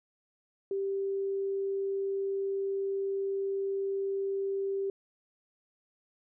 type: tone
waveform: sine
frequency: 392 Hz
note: G4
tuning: in tune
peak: -29 dBFS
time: 0.71-4.9 s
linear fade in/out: 2 ms
effects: none